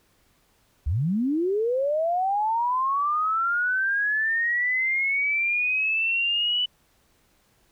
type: linear sweep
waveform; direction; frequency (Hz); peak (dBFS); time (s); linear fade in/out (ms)
sine; up; 61 to 2984; -21; 0.86-6.66; 10
effects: pink hiss -64 dBFS RMS until 7.71 s